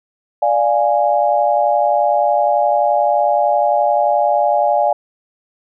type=chord; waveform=sine; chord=D diminished; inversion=none; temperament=equal; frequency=587.3 / 698.5 / 830.6 Hz; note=D5 / F5 / Ab5; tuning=0 / 0 / 0 cents; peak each=-16 dBFS; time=0.42-4.93 s; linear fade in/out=5 ms; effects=none

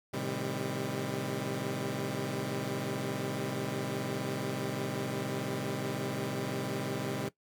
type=chord; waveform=15% pulse; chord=A half-diminished seventh; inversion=none; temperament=equal with one note detuned; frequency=110 / 130.81 / 155.56 / 199.08 Hz; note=A2 / C3 / Eb3 / G3; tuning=0 / 0 / 0 / +27 cents; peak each=-36 / -30 / -33 / -32 dBFS; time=0.13-7.29 s; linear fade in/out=10 ms; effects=noise-tail reverb RT60 0.1 s tail -18 dB re dry

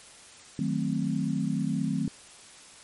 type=chord; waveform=sine; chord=D# diminished seventh; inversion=none; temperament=equal; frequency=155.56 / 185 / 220 / 261.6 Hz; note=D#3 / F#3 / A3 / C4; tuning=0 / 0 / 0 / 0 cents; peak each=-31 dBFS; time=0.59-2.08 s; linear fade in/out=2 ms; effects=white hiss -50 dBFS RMS until 2.83 s + MP3 48 kbps

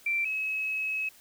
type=tone pair in turn; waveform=sine; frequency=2349 / 2569 Hz; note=D7 / E7; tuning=0 / -45 cents; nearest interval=major second; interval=155 cents; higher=second; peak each=-25 / -28 dBFS; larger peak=first; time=0.06-0.25 / 0.25-1.09 s; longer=second; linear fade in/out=5 ms; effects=white hiss -56 dBFS RMS until 1.2 s

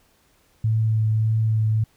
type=tone with vibrato; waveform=sine; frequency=110 Hz; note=A2; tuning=in tune; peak=-17 dBFS; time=0.64-1.84 s; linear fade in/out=5 ms; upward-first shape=triangle; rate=1.7 Hz; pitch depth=16 cents each way; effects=pink hiss -61 dBFS RMS until 1.96 s

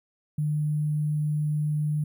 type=tone with sample-and-hold; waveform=sine; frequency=150.6 Hz; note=D3; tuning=44 cents sharp; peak=-23 dBFS; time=0.38-2.04 s; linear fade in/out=5 ms; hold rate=11025 Hz; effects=none

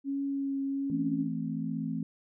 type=tone with vibrato; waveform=sine; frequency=275.8 Hz; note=C#4; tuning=9 cents flat; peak=-29 dBFS; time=0.04-1.29 s; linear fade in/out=50 ms; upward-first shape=triangle; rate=1.3 Hz; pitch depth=16 cents each way
type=chord; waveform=sine; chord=A minor; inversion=second; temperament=equal; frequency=164.81 / 220 / 261.6 Hz; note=E3 / A3 / C4; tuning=0 / 0 / 0 cents; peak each=-35 dBFS; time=0.9-2.03 s; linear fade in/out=2 ms
effects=none

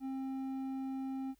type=tone with hard clipping; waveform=sine; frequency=266.2 Hz; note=C4; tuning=30 cents sharp; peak=-38 dBFS; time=0-1.35 s; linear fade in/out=50 ms; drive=6 dB; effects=added 50 Hz sine -70 dBFS peak until 1.39 s + white hiss -75 dBFS RMS until 1.39 s

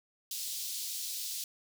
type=high-pass noise; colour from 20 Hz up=pink; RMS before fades=-38 dBFS; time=0.31-1.44 s; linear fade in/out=2 ms; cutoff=3800 Hz; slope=24 dB/octave; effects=none

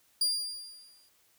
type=tone with exponential decay; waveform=35% pulse; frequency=4802 Hz; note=D8; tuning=38 cents sharp; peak=-22 dBFS; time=0.21-1.09 s; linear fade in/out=5 ms; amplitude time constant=190 ms; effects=white hiss -67 dBFS RMS until 1.38 s

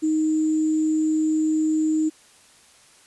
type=tone with sample-and-hold; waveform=sine; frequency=312.1 Hz; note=D#4; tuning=5 cents sharp; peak=-18 dBFS; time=0.02-2.1 s; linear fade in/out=20 ms; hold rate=7350 Hz; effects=white hiss -53 dBFS RMS until 3.06 s + resampled to 24000 Hz

